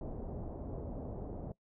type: low-pass noise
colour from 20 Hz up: pink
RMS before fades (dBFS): -42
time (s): 0.01-1.52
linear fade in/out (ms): 2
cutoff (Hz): 680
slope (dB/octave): 24
effects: noise-tail reverb RT60 0.1 s tail -20 dB re dry